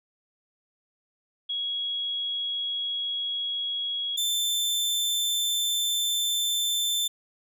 sine / sawtooth tone pair in turn, 3322 / 3545 Hz, G#7 / A7, 0 / +12 cents, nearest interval minor second, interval 112 cents, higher second, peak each -27 / -21 dBFS, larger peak second, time 1.49-4.17 / 4.17-7.08 s, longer second, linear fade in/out 10 ms, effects none

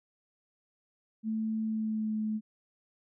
sine tone with pitch glide, 220 to 216 Hz, A3 to A3, 0 to -32 cents, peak -29 dBFS, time 1.23-2.41 s, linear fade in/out 50 ms, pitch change -32 cents, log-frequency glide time 1.63-2.15 s, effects none

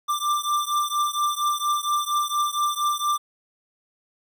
square beating tone pair, 1182 / 1186.3 Hz, D6 / D6, +11 / +17 cents, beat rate 4.3 Hz, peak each -25 / -26 dBFS, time 0.08-3.18 s, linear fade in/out 20 ms, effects 10-bit

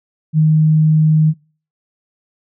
sine tone, 155.8 Hz, D#3, 3 cents sharp, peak -8 dBFS, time 0.33-1.34 s, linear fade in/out 50 ms, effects noise-tail reverb RT60 0.4 s tail -24 dB re dry

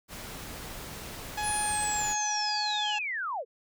pink noise, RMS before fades -41 dBFS, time 0.08-2.16 s, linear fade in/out 50 ms
harmonic tone, 841 Hz, G#5, 22 cents sharp, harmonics 1 / 2 / 3 / 4 / 5 / 6 / 7 / 8 / 9, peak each -31 / -37 / -41 / -43 / -45 / -47 / -48 / -49 / -50 dBFS, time 1.37-2.99 s, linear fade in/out 10 ms
sine linear sweep, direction down, 10080 to 412 Hz, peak -30 dBFS, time 1.42-3.45 s, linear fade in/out 50 ms
effects none

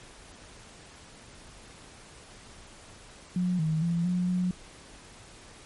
sine tone with pitch steps, 180.2 / 157.8 / 169.9 / 179.3 / 181 Hz, F#3 / D#3 / F3 / F3 / F#3, -45 / +25 / -47 / +46 / -38 cents, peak -24 dBFS, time 3.36-4.51 s, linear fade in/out 2 ms, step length 230 ms, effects pink hiss -50 dBFS RMS until 5.65 s + MP3 48 kbps

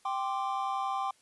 triangle chord, G suspended fourth, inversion none, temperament just, 784 / 1045.3 / 1176 Hz, G5 / C6 / D6, 0 / -2 / +2 cents, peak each -31 / -33 / -34 dBFS, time 0.05-1.11 s, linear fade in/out 5 ms, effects white hiss -65 dBFS RMS until 1.21 s + resampled to 24000 Hz

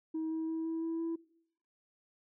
sine tone with pitch steps, 318.7 / 321.1 / 323.5 / 326 / 328.4 / 330.9 Hz, D#4 / E4 / E4 / E4 / E4 / E4, +42 / -45 / -32 / -19 / -6 / +7 cents, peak -31 dBFS, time 0.14-1.16 s, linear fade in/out 10 ms, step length 170 ms, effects noise-tail reverb RT60 0.7 s tail -23 dB re dry + tanh soft clip ceiling -31 dBFS

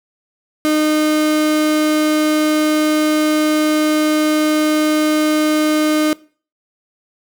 35% pulse tone, 306.5 Hz, D#4, 26 cents flat, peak -11 dBFS, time 0.65-6.13 s, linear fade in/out 0 ms, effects noise-tail reverb RT60 0.4 s tail -21 dB re dry

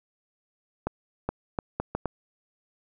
accelerating click train, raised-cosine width 1 ms, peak -13 dBFS, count 6, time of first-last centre 0.87-2.057 s, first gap 420 ms, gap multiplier 0.71, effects none

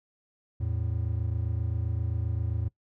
triangle tone pair together, 82.41 / 110 Hz, E2 / A2, 0 / 0 cents, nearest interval perfect fourth, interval 500 cents, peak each -28 dBFS, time 0.6-2.69 s, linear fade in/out 10 ms, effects noise-tail reverb RT60 0.1 s tail -21 dB re dry

